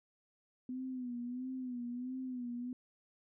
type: tone with vibrato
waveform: sine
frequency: 250 Hz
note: B3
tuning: 21 cents sharp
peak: -38 dBFS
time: 0.69-2.73 s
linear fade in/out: 2 ms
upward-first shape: sine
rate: 1.5 Hz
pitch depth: 70 cents each way
effects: none